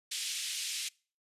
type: band-pass noise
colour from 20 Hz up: pink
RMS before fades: -37 dBFS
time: 0.11-0.89 s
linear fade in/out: 10 ms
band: 2600 to 10000 Hz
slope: 24 dB/octave
effects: noise-tail reverb RT60 0.4 s tail -25 dB re dry + resampled to 32000 Hz